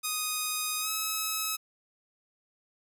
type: tone with pitch glide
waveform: 5% pulse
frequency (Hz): 1244.5 to 1287.6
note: D#6 to E6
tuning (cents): 0 to -41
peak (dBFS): -18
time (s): 0.03-1.57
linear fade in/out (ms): 20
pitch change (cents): +59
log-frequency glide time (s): 0.8-0.89
effects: none